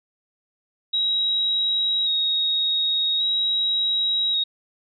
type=tone with vibrato; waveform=sine; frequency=3800 Hz; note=A#7; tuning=33 cents sharp; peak=-19 dBFS; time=0.93-4.44 s; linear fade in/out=10 ms; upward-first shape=square; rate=0.44 Hz; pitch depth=17 cents each way; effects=none